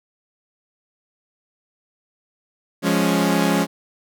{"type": "chord", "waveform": "sawtooth", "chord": "Db major", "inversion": "first", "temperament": "equal", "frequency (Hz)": [174.61, 207.7, 277.2], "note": ["F3", "Ab3", "Db4"], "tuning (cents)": [0, 0, 0], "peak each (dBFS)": -17, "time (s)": [2.82, 3.67], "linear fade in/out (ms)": 50, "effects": []}